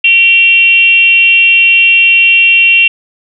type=tone with frequency modulation; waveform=sine; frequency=2740 Hz; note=F7; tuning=34 cents flat; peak=-3 dBFS; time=0.04-2.88 s; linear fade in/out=5 ms; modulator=411 Hz; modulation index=0.5; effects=none